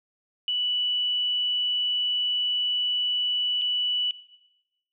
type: tone with dropouts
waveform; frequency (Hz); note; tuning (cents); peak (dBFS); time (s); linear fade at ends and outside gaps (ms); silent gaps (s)
sine; 2960; F#7; 0; -23; 0.48-4.11; 1; 3.614-3.618
effects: noise-tail reverb RT60 1.0 s tail -17 dB re dry